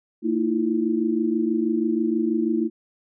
sine tone cluster, 226.9 / 314.9 / 341.1 Hz, A#3 / D#4 / F4, -47 / +21 / -41 cents, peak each -24 dBFS, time 0.22-2.7 s, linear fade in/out 50 ms, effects none

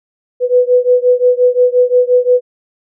sine beating tone pair, 493.9 / 499.6 Hz, B4 / B4, 0 / +20 cents, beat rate 5.7 Hz, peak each -10 / -11 dBFS, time 0.4-2.41 s, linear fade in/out 50 ms, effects none

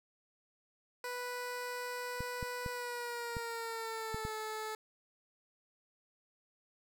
15% pulse tone with pitch glide, 493 to 434.2 Hz, B4 to A4, -3 to -23 cents, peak -32 dBFS, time 1.04-4.75 s, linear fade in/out 2 ms, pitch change -220 cents, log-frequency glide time 2.7-4.34 s
clicks, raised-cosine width 5 ms, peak -28 dBFS, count 6, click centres 2.206 / 2.428 / 2.662 / 3.368 / 4.145 / 4.251 s
effects none

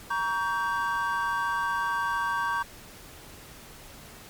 triangle chord, G diminished, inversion first, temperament just, 940.8 / 1128.9 / 1568 Hz, Bb5 / Db6 / G6, +16 / +31 / 0 cents, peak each -28 dBFS, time 0.1-2.63 s, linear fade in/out 10 ms, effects pink hiss -47 dBFS RMS until 4.29 s + MP3 96 kbps

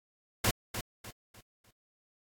pink noise with echo, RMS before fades -27 dBFS, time 0.44-0.51 s, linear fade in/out 5 ms, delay 300 ms, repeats 4, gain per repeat -9 dB, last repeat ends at 1.71 s, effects AAC 64 kbps

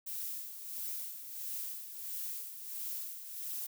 violet noise with tremolo, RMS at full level -39 dBFS, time 0.06-3.67 s, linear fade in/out 10 ms, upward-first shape sine, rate 1.5 Hz, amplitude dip 60%, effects none

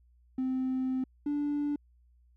triangle tone pair in turn, 259.5 / 291.3 Hz, C4 / D4, -14 / -14 cents, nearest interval major second, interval 200 cents, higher second, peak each -25 dBFS, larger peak neither, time 0.38-1.04 / 1.26-1.76 s, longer first, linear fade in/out 5 ms, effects tanh soft clip ceiling -24 dBFS + added 60 Hz sine -60 dBFS peak until 2.36 s

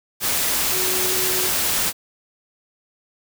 sine tone in noise, 370 Hz, F#4, in tune, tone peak -28 dBFS, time 0.7-1.51 s, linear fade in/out 50 ms, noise white, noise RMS -21 dBFS, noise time 0.2-1.93 s, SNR -10 dB, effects none

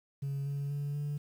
sine tone with pitch steps, 139.2 / 141.39 / 143.61 / 145.87 Hz, C#3 / C#3 / D3 / D3, +8 / +35 / -38 / -11 cents, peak -30 dBFS, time 0.22-1.18 s, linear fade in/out 10 ms, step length 240 ms, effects tanh soft clip ceiling -31 dBFS + 10-bit

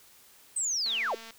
sine linear sweep, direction down, 8372 to 355.1 Hz, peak -27 dBFS, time 0.56-1.15 s, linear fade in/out 5 ms
click train, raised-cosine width 0.2 ms, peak -29 dBFS, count 102, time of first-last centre 0.86-1.307 s, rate 226 Hz
effects white hiss -57 dBFS RMS until 1.38 s

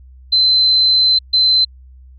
sine tone bursts at uneven times, 4069 Hz, C8, 49 cents flat, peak -9 dBFS, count 2, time 0.32-1.19 / 1.33-1.65 s, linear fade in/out 10 ms, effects added 64 Hz sine -38 dBFS peak until 2.18 s

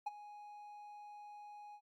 triangle tone with ADSR envelope, 830.6 Hz, G#5, in tune, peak -32 dBFS, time 0.06-1.81 s, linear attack 10 ms, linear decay 24 ms, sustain -16 dB, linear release 67 ms, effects MP3 96 kbps

